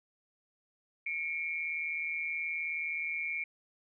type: tone pair together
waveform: sine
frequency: 2192 / 2351 Hz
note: C#7 / D7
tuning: -20 / +1 cents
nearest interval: minor second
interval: 121 cents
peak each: -36 / -35 dBFS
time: 1.06-3.44 s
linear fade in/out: 5 ms
effects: none